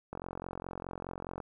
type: click train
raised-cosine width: 1 ms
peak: -25 dBFS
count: 58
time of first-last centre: 0.13-1.402 s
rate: 44.8 Hz
effects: 11-bit